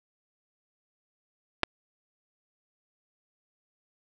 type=clicks; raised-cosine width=0.3 ms; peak=-6 / -13 dBFS; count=2; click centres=1.633 / 1.636 s; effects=none